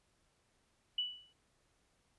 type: tone with exponential decay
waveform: sine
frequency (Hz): 2960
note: F#7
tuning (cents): 0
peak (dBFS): -30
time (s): 0.98-1.33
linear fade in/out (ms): 5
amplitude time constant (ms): 75
effects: pink hiss -75 dBFS RMS until 2.18 s + resampled to 24000 Hz